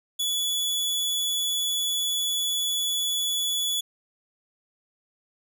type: tone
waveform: sawtooth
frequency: 3418 Hz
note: G#7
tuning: 49 cents sharp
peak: -21 dBFS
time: 0.19-3.81 s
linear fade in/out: 10 ms
effects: none